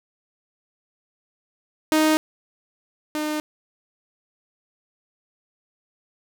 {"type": "tone pair in turn", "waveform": "sawtooth", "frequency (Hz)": [311.1, 304.3], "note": ["D#4", "D#4"], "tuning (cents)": [0, -38], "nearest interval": "unison", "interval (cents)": 38, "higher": "first", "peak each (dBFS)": [-12, -20], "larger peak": "first", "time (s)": [[1.92, 2.17], [3.15, 3.4]], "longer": "neither", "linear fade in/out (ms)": 0, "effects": []}